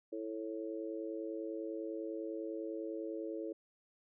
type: harmonic tone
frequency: 110 Hz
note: A2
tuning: in tune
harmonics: 3 / 4 / 5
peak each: -41 / -43 / -45 dBFS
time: 0.12-3.53 s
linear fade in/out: 10 ms
effects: none